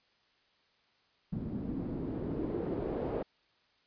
white noise with low-pass filter sweep, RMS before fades -36 dBFS, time 1.32-3.23 s, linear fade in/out 10 ms, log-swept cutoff 210 to 490 Hz, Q 2, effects white hiss -70 dBFS RMS until 3.86 s + resampled to 11025 Hz

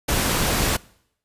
pink noise, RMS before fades -21 dBFS, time 0.08-0.77 s, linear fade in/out 10 ms, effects noise-tail reverb RT60 0.7 s tail -23 dB re dry + resampled to 32000 Hz

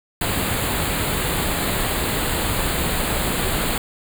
pink band-stop noise, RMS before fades -22 dBFS, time 0.21-3.78 s, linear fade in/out 2 ms, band 4600 to 7000 Hz, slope 96 dB/octave, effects none

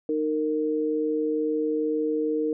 sine tone pair together, 307.7 / 461.1 Hz, D#4 / A#4, -19 / -19 cents, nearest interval perfect fifth, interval 700 cents, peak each -26 / -25 dBFS, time 0.09-2.53 s, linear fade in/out 2 ms, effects none

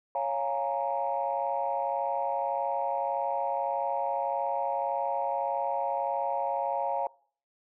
sine chord, Bb minor seventh, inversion first, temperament equal, 554.4 / 698.5 / 830.6 / 932.3 Hz, Db5 / F5 / Ab5 / Bb5, 0 / 0 / 0 / 0 cents, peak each -32 dBFS, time 0.15-7.07 s, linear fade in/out 2 ms, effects noise-tail reverb RT60 0.5 s tail -23 dB re dry + tanh soft clip ceiling -18 dBFS

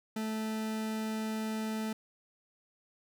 40% pulse tone, 218.9 Hz, A3, 9 cents flat, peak -32 dBFS, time 0.16-1.93 s, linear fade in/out 5 ms, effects none

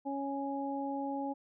harmonic tone, 277.2 Hz, C#4, in tune, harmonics 1 / 2 / 3, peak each -36 / -41 / -38 dBFS, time 0.05-1.34 s, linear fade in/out 20 ms, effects none

